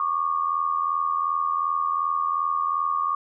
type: tone pair together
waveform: sine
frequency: 1112 / 1194.7 Hz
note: C#6 / D6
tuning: +5 / +29 cents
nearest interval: minor second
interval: 124 cents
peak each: -24 / -25 dBFS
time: 0-3.15 s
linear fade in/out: 2 ms
effects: none